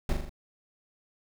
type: noise with echo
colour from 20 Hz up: brown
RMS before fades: -25 dBFS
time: 0.09-0.13 s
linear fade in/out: 2 ms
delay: 41 ms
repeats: 4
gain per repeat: -4 dB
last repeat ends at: 0.294 s
effects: none